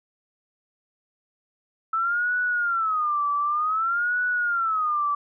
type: tone with vibrato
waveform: sine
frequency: 1307 Hz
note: E6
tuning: 15 cents flat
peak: -21 dBFS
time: 1.93-5.15 s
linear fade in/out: 5 ms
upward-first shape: sine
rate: 0.54 Hz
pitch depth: 210 cents each way
effects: none